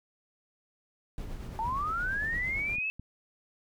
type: noise with tremolo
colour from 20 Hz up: brown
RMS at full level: -38 dBFS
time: 1.18-2.76 s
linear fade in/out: 0 ms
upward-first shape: triangle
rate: 8.7 Hz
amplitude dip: 40%
type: clicks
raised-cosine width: 5 ms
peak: -31 dBFS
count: 11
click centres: 1.186 / 1.275 / 1.357 / 1.491 / 1.68 / 1.726 / 1.766 / 2.222 / 2.364 / 2.784 / 2.996 s
type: linear sweep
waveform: sine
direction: up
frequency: 862 to 2637 Hz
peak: -29 dBFS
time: 1.59-2.9 s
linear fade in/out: 0 ms
effects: none